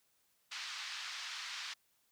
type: band-pass noise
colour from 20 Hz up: white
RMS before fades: -44 dBFS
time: 0.51-1.74 s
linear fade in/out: 10 ms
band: 1100 to 5100 Hz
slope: 24 dB/octave
effects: white hiss -75 dBFS RMS until 2.11 s